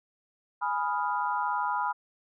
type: chord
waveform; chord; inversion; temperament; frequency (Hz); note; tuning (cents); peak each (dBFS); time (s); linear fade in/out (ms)
sine; F half-diminished seventh; first; equal; 830.6 / 987.8 / 1244.5 / 1396.9; Ab5 / Cb6 / Eb6 / F6; 0 / 0 / 0 / 0; -32 / -29 / -35 / -35; 0.61-1.93; 20
effects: none